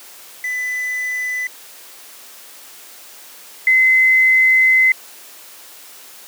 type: tone pair in turn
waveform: triangle / sine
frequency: 2000 / 2048 Hz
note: B6 / C7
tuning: +21 / -38 cents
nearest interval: unison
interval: 41 cents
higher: second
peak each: -18 / -9 dBFS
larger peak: second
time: 0.44-1.47 / 3.67-4.92 s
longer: second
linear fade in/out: 2 ms
effects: white hiss -40 dBFS RMS until 6.27 s + high-pass 300 Hz 12 dB/octave